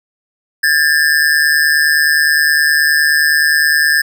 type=ring-modulated tone; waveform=square; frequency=1697 Hz; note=G#6; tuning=37 cents sharp; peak=-7 dBFS; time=0.63-4.02 s; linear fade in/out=10 ms; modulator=74.8 Hz; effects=none